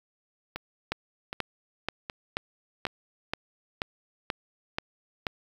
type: two click trains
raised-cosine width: 0.3 ms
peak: -18 / -12 dBFS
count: 4 / 10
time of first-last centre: 0.56-2.868 / 0.92-5.268 s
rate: 1.3 / 2.07 Hz
effects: 7-bit